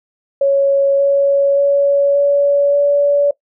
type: tone with pitch steps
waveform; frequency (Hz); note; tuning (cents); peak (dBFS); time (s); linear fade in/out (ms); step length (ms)
sine; 554.4 / 558.9 / 563.4 / 568 / 572.6; C#5 / C#5 / C#5 / C#5 / D5; 0 / +14 / +28 / +42 / -44; -9; 0.41-3.31; 5; 580
effects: noise-tail reverb RT60 0.1 s tail -19 dB re dry